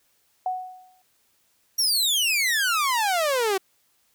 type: tone with exponential decay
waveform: sine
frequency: 740 Hz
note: F#5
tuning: in tune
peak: -21 dBFS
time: 0.46-1.02 s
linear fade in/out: 2 ms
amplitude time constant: 120 ms
type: exponential sweep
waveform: sawtooth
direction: down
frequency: 5770 to 370.5 Hz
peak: -17 dBFS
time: 1.78-3.58 s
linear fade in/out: 10 ms
effects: white hiss -66 dBFS RMS until 4.14 s